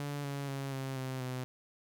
sawtooth tone with pitch steps, 143.8 / 140.43 / 137.15 / 133.94 / 130.8 / 127.74 Hz, D3 / C#3 / C#3 / C3 / C3 / C3, -36 / +23 / -18 / +41 / 0 / -41 cents, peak -32 dBFS, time 0-1.44 s, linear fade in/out 0 ms, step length 240 ms, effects none

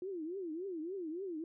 sine tone with vibrato, 349.2 Hz, F4, in tune, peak -38 dBFS, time 0.02-1.44 s, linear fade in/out 2 ms, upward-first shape triangle, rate 3.5 Hz, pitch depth 260 cents each way, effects none

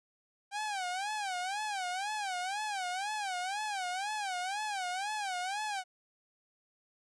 sawtooth tone with vibrato, 784 Hz, G5, in tune, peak -30 dBFS, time 0.51-5.84 s, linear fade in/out 50 ms, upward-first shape sine, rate 2 Hz, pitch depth 160 cents each way, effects resampled to 22050 Hz

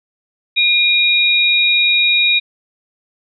sine tone pair together, 2419 / 3789 Hz, D#7 / A#7, -49 / +27 cents, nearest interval minor sixth, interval 776 cents, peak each -13 dBFS, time 0.56-2.4 s, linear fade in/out 20 ms, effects none

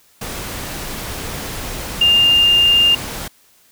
sine tone in noise, 2807 Hz, F7, 8 cents sharp, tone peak -9 dBFS, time 2.01-2.95 s, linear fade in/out 5 ms, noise pink, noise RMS -27 dBFS, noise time 0.21-3.28 s, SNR +15 dB, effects white hiss -53 dBFS RMS until 3.71 s

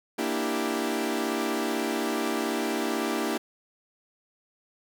sawtooth chord, E half-diminished seventh, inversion second, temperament equal, 233.1 / 293.7 / 329.6 / 392 Hz, Bb3 / D4 / E4 / G4, 0 / 0 / 0 / 0 cents, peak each -28 dBFS, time 0.18-3.38 s, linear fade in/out 10 ms, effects none

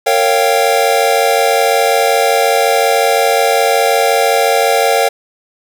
square chord, G half-diminished seventh, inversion first, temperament equal with one note detuned, 460.5 / 554.4 / 698.5 / 784 Hz, Bb4 / Db5 / F5 / G5, -21 / 0 / 0 / 0 cents, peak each -16 dBFS, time 0.06-5.09 s, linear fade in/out 10 ms, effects 7-bit

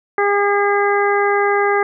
harmonic tone, 405.6 Hz, G#4, 41 cents flat, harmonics 1 / 2 / 3 / 4 / 5, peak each -16 / -19 / -21 / -22 / -23 dBFS, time 0.18-1.83 s, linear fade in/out 2 ms, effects none

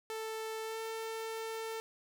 sawtooth tone with pitch glide, 441.7 to 447.1 Hz, A4 to A4, +7 to +28 cents, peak -34 dBFS, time 0.1-1.8 s, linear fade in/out 0 ms, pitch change +21 cents, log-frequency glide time 0.63-0.79 s, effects none

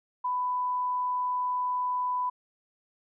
sine tone, 996 Hz, B5, 14 cents sharp, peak -26 dBFS, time 0.24-2.3 s, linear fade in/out 10 ms, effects none

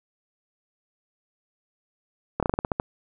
slowing click train, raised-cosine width 1 ms, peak -9 dBFS, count 9, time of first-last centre 2.4-2.799 s, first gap 27 ms, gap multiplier 1.17, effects none

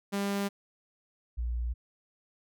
sawtooth / sine tone pair in turn, 199.8 / 59.37 Hz, G3 / A#1, +33 / +32 cents, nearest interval octave + major sixth, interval 2101 cents, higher first, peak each -25 / -29 dBFS, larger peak first, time 0.12-0.49 / 1.37-1.74 s, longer neither, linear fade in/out 20 ms, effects none

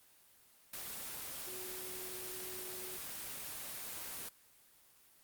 sine tone in noise, 369.2 Hz, F#4, 4 cents flat, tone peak -49 dBFS, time 1.47-2.97 s, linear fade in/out 5 ms, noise white, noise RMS -44 dBFS, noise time 0.73-4.29 s, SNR -8 dB, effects white hiss -65 dBFS RMS until 5.23 s + Opus 24 kbps

